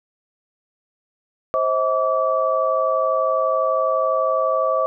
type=tone cluster; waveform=sine; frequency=527 / 639 / 1153 Hz; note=C5 / D#5 / D6; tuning=+12 / +46 / -32 cents; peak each=-21 dBFS; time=1.54-4.86 s; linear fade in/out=0 ms; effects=none